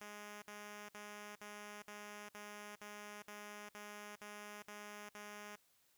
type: tone bursts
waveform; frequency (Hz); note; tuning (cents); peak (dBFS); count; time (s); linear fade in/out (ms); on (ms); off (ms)
5% pulse; 207.7; G#3; 0; -38; 12; 0.01-5.557; 2; 410; 57
effects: white hiss -74 dBFS RMS until 5.97 s